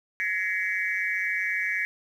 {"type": "tone cluster", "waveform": "sine", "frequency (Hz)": [1688, 1881, 2069, 2266], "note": ["G#6", "A#6", "C7", "C#7"], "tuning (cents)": [28, 15, -20, 37], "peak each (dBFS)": -30, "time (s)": [0.2, 1.85], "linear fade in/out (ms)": 0, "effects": ["tanh soft clip ceiling -16 dBFS", "9-bit"]}